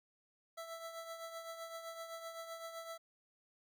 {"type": "tone with tremolo", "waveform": "25% pulse", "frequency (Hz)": 661, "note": "E5", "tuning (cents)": 5, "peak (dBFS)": -39, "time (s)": [0.57, 2.98], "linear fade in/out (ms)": 10, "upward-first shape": "triangle", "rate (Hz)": 7.8, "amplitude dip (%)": 60, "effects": []}